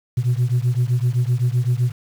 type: beating tone pair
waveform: sine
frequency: 119.7 / 127.5 Hz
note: A#2 / C3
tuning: +46 / -44 cents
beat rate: 7.8 Hz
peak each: -17 / -18 dBFS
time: 0.17-1.92 s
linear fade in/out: 10 ms
effects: tanh soft clip ceiling -12 dBFS + 7-bit